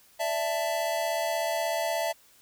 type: chord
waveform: square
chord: D suspended second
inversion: none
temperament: equal with one note detuned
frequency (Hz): 587.3 / 663.8 / 880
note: D5 / E5 / A5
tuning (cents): 0 / +12 / 0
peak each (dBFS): -35 / -29 / -34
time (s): 0.19-2.13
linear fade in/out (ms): 20
effects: white hiss -59 dBFS RMS until 2.41 s